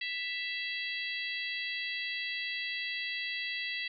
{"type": "harmonic tone with a mistuned harmonic", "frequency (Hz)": 659.3, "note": "E5", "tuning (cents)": 0, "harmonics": [3, 4, 5, 6, 7], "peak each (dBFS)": [-37, -39, -41, -43, -45], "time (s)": [0.01, 3.88], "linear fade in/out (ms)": 5, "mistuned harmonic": 4, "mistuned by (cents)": 19, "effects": []}